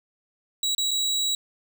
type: tone with dropouts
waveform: 30% pulse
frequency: 3886 Hz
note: B7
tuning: 29 cents flat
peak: -20 dBFS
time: 0.63-1.35 s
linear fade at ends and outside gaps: 2 ms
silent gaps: 0.749-0.78 / 0.909-0.913 s
effects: none